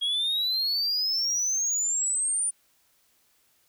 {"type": "exponential sweep", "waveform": "sine", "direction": "up", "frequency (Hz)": [3275, 9397], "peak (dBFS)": -21, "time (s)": [0.01, 2.51], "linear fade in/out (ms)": 20, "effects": ["tanh soft clip ceiling -23 dBFS", "white hiss -66 dBFS RMS until 3.68 s"]}